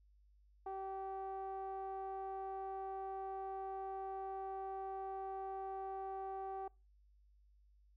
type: tone with low-pass filter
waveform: sawtooth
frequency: 385.8 Hz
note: G4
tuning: 28 cents flat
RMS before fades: -44 dBFS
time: 0.66-6.68 s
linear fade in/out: 5 ms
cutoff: 880 Hz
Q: 6.2
effects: noise-tail reverb RT60 0.3 s tail -25 dB re dry + added 50 Hz sine -65 dBFS peak until 7.96 s